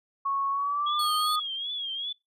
sine tone with pitch glide, 1104 to 1239.2 Hz, C#6 to D#6, -7 to -7 cents, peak -25 dBFS, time 0.25-1.4 s, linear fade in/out 10 ms, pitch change +200 cents, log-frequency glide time 0.51-1.14 s
sine tone with vibrato, 3297 Hz, G#7, 13 cents flat, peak -30 dBFS, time 0.86-2.13 s, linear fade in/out 10 ms, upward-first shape triangle, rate 2.6 Hz, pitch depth 100 cents each way
sawtooth tone, 4394 Hz, C#8, 16 cents flat, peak -28 dBFS, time 0.99-1.36 s, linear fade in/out 5 ms
effects noise-tail reverb RT60 0.2 s tail -23 dB re dry + resampled to 32000 Hz

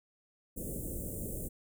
pink band-stop noise, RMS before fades -39 dBFS, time 0.56-1.49 s, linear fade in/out 20 ms, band 560 to 7800 Hz, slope 48 dB/octave, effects none

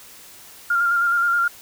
sine tone with vibrato, 1396.9 Hz, F6, in tune, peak -16 dBFS, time 0.7-1.48 s, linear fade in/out 5 ms, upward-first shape square, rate 9.5 Hz, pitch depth 22 cents each way, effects white hiss -44 dBFS RMS until 1.61 s

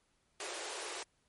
pink high-pass noise, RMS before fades -42 dBFS, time 0.4-1.03 s, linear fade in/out 2 ms, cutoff 330 Hz, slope 96 dB/octave, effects pink hiss -75 dBFS RMS until 1.28 s + MP3 48 kbps

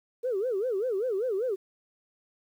sine tone with vibrato, 443 Hz, A4, 12 cents sharp, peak -25 dBFS, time 0.23-1.56 s, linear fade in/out 20 ms, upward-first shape sine, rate 5.1 Hz, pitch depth 280 cents each way, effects tanh soft clip ceiling -21 dBFS + 10-bit

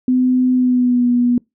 sine tone with pitch glide, 253.7 to 243.4 Hz, B3 to B3, +47 to -25 cents, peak -11 dBFS, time 0.08-1.38 s, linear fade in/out 2 ms, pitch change -72 cents, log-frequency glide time 0.53-1.08 s, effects noise-tail reverb RT60 0.2 s tail -26 dB re dry

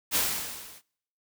white noise with level ramp, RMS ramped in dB -22 to -51 dBFS, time 0.11-0.82 s, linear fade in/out 50 ms, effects noise-tail reverb RT60 0.7 s tail -26 dB re dry

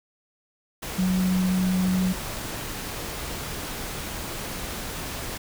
sine tone in noise, 185 Hz, F#3, in tune, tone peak -20 dBFS, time 0.98-2.13 s, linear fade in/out 10 ms, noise pink, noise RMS -33 dBFS, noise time 0.82-5.38 s, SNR +10 dB, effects none

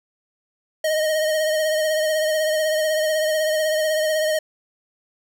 square tone with vibrato, 622.3 Hz, D#5, in tune, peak -19 dBFS, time 0.84-4.39 s, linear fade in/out 5 ms, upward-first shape triangle, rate 16 Hz, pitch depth 40 cents each way, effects none

